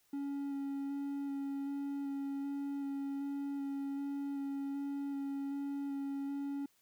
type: tone with vibrato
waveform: triangle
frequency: 279 Hz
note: C#4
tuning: 11 cents sharp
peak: -34 dBFS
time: 0.13-6.66 s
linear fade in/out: 5 ms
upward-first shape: square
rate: 1.3 Hz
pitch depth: 10 cents each way
effects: white hiss -72 dBFS RMS until 6.81 s